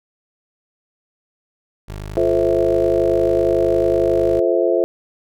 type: tone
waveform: 20% pulse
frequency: 51 Hz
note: G#1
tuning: 31 cents flat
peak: -23 dBFS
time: 1.88-4.4 s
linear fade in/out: 10 ms
type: chord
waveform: sine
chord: F major seventh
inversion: none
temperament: just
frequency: 349.2 / 436.5 / 523.8 / 654.8 Hz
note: F4 / A4 / C5 / E5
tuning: 0 / -14 / +2 / -12 cents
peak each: -18 / -20 / -19 / -20 dBFS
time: 2.17-4.84 s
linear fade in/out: 0 ms
effects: none